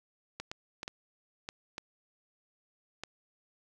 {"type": "clicks", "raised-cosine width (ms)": 0.2, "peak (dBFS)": -21, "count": 7, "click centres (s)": [0.4, 0.515, 0.831, 0.879, 1.489, 1.781, 3.036], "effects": []}